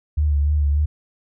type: tone with vibrato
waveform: sine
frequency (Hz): 73.42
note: D2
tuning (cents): 0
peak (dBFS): -15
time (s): 0.17-0.86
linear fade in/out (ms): 10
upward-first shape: sine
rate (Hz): 3.4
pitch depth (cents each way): 43
effects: none